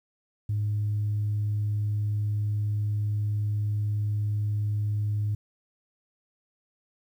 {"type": "tone", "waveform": "sine", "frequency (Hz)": 104.6, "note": "G#2", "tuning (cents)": 13, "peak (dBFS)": -23, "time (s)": [0.49, 5.35], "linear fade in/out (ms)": 5, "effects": ["tanh soft clip ceiling -21 dBFS", "10-bit"]}